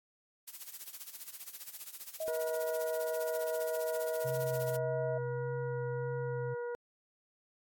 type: noise with tremolo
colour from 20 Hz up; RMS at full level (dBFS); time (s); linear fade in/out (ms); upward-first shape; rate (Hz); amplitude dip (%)
blue; -43; 0.47-4.77; 10; sine; 15; 80
type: tone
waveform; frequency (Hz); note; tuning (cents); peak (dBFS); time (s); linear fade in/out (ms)
sine; 636; D#5; +38; -34; 2.2-5.18; 5
type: harmonic tone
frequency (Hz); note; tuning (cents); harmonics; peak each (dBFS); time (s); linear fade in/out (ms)
480; B4; -49; 1 / 2 / 3 / 4; -36 / -47 / -48 / -60; 2.28-6.75; 0
type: tone with vibrato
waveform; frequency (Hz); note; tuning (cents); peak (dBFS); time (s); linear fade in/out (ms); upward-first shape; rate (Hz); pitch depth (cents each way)
sine; 130.81; C3; 0; -37; 4.24-6.55; 20; sine; 1.7; 26
effects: AAC 64 kbps